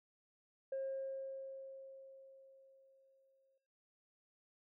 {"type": "tone with exponential decay", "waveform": "sine", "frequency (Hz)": 537, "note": "C5", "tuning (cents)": 45, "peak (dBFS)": -35, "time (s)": [0.72, 3.58], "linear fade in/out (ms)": 5, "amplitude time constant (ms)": 620, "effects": ["noise-tail reverb RT60 0.8 s tail -19 dB re dry", "tanh soft clip ceiling -35 dBFS"]}